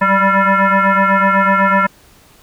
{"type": "tone with frequency modulation", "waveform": "sine", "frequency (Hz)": 191.5, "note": "G3", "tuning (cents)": -40, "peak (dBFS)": -9, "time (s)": [0.01, 1.87], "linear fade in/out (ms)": 10, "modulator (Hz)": 391, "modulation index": 4.3, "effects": ["pink hiss -47 dBFS RMS until 2.42 s"]}